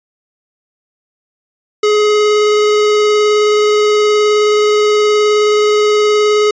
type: tone with vibrato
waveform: square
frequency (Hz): 421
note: G#4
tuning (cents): +24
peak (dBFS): -9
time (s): 1.83-6.51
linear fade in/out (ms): 5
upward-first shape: triangle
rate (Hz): 19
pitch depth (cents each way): 11
effects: resampled to 16000 Hz